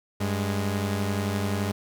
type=tone pair together; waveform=sawtooth; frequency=97.69 / 207 Hz; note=G2 / G#3; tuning=-5 / -5 cents; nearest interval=octave + minor second; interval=1300 cents; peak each=-23 / -25 dBFS; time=0.2-1.72 s; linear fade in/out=10 ms; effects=none